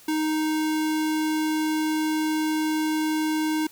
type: tone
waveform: square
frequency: 311.1 Hz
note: D#4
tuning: in tune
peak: -23 dBFS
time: 0.08-3.67 s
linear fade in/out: 5 ms
effects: white hiss -51 dBFS RMS until 3.71 s